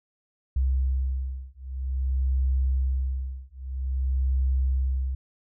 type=beating tone pair; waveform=sine; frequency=65.2 / 65.71 Hz; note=C2 / C2; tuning=-5 / +8 cents; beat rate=0.51 Hz; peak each=-26 dBFS; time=0.56-5.15 s; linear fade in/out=5 ms; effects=none